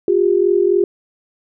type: tone pair together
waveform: sine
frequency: 356.6 / 400.3 Hz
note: F4 / G4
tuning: +36 / +36 cents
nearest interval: major second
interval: 200 cents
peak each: -14 dBFS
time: 0.08-0.84 s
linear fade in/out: 2 ms
effects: none